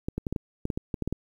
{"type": "clicks", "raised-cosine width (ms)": 3, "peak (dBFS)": -16, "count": 12, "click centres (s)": [0.085, 0.18, 0.268, 0.326, 0.362, 0.654, 0.702, 0.775, 0.942, 1.023, 1.076, 1.126], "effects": ["9-bit"]}